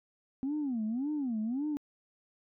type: tone with vibrato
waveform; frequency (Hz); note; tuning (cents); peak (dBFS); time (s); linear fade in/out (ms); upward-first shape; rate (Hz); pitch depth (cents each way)
sine; 255.4; C4; -42; -29; 0.43-1.77; 0; sine; 1.8; 300
effects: tanh soft clip ceiling -27 dBFS